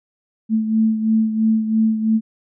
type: beating tone pair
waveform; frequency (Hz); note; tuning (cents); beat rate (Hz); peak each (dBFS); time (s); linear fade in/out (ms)
sine; 220 / 223; A3 / A3; 0 / +23; 3; -15 / -22; 0.49-2.21; 50
effects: none